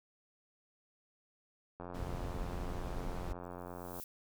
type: click train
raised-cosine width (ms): 1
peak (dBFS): -31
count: 196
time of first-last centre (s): 1.8-3.998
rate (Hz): 88.7
type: noise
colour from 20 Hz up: brown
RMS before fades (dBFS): -40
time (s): 1.94-3.33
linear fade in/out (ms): 10
type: noise with exponential growth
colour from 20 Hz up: violet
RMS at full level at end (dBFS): -45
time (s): 3.39-4.04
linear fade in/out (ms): 2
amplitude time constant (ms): 140
effects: none